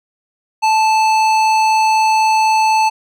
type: tone with hard clipping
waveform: sine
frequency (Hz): 876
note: A5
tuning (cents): -8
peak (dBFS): -12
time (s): 0.62-2.9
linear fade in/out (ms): 20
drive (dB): 14
effects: none